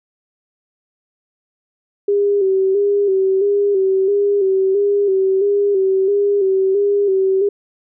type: tone with vibrato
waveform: sine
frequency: 393.8 Hz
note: G4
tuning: 8 cents sharp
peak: -12 dBFS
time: 2.08-7.49 s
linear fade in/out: 5 ms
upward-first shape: square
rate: 1.5 Hz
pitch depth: 49 cents each way
effects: none